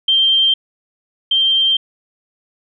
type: tone pair in turn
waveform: sine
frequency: 3155 / 3155 Hz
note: G7 / G7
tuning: +10 / +10 cents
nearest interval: unison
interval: 0 cents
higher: neither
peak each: -10 / -11 dBFS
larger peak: first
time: 0.08-0.54 / 1.31-1.77 s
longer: neither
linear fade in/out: 5 ms
effects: none

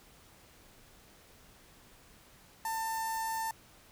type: tone with notch filter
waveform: sawtooth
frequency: 895 Hz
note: A5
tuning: 29 cents sharp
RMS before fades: -35 dBFS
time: 2.65-3.51 s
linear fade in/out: 2 ms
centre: 3100 Hz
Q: 0.63
effects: pink hiss -59 dBFS RMS until 3.91 s

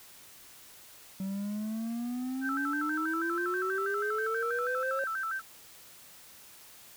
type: exponential sweep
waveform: triangle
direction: up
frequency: 190 to 548 Hz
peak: -30 dBFS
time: 1.2-5.04 s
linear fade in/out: 2 ms
type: tone with vibrato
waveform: sine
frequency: 1437 Hz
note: F6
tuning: 49 cents sharp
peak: -31 dBFS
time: 2.41-5.42 s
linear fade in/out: 50 ms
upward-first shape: square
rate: 6.2 Hz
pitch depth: 140 cents each way
effects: white hiss -53 dBFS RMS until 6.96 s

